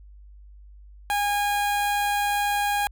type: tone with notch filter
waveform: sawtooth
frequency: 818 Hz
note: G#5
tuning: 26 cents flat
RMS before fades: -24 dBFS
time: 1.1-2.87 s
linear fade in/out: 0 ms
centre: 5400 Hz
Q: 1.8
effects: added 50 Hz sine -44 dBFS peak until 2.91 s